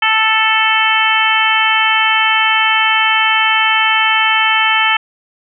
harmonic tone, 440 Hz, A4, in tune, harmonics 2 / 3 / 4 / 5 / 6 / 7, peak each -17 / -17 / -17 / -17 / -17 / -17 dBFS, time 0.02-4.97 s, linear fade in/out 5 ms, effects none

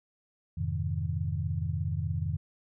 sine chord, F minor seventh, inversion none, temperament equal with one note detuned, 87.31 / 104.19 / 130.81 / 155.56 Hz, F2 / Ab2 / C3 / Eb3, 0 / +6 / 0 / 0 cents, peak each -32 / -35 / -36 / -34 dBFS, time 0.57-2.37 s, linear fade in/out 10 ms, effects none

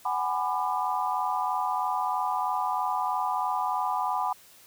sine chord, G# half-diminished seventh, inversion third, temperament just, 747.5 / 830.6 / 996.7 / 1196.1 Hz, F#5 / G#5 / B5 / D6, +17 / 0 / +16 / +31 cents, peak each -31 / -31 / -29 / -33 dBFS, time 0.05-4.33 s, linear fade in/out 5 ms, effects white hiss -54 dBFS RMS until 4.66 s

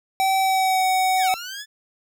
square tone with pitch glide, 768 to 750 Hz, G5 to F#5, -36 to +23 cents, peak -18 dBFS, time 0.2-1.34 s, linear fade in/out 0 ms, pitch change -41 cents, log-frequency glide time 0.39-0.84 s
15% pulse linear two-way sweep, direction down then up, 2037 to 1263 to 1750 Hz, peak -25 dBFS, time 1.16-1.66 s, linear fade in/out 50 ms, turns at 1.3 s
effects none

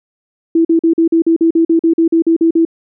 sine tone bursts, 329.6 Hz, E4, in tune, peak -7 dBFS, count 15, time 0.55-2.651 s, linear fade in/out 5 ms, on 99 ms, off 44 ms, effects none

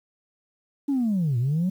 sine linear two-way sweep, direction down then up, 290 to 114.6 to 192 Hz, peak -19 dBFS, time 0.88-1.7 s, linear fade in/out 10 ms, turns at 1.38 s, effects tanh soft clip ceiling -18 dBFS + 9-bit

